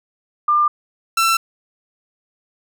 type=tone pair in turn; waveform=sine / sawtooth; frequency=1197 / 1341.4 Hz; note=D6 / E6; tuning=+33 / +30 cents; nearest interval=major second; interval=197 cents; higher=second; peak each=-12 / -10 dBFS; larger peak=second; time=0.48-0.68 / 1.17-1.37 s; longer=neither; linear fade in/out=5 ms; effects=none